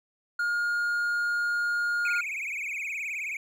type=tone; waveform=triangle; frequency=1422 Hz; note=F6; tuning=31 cents sharp; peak=-23 dBFS; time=0.39-2.21 s; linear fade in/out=5 ms
type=tone with vibrato; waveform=triangle; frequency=2349 Hz; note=D7; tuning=in tune; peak=-29 dBFS; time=2.05-3.37 s; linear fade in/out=2 ms; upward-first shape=triangle; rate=19 Hz; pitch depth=180 cents each way
effects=none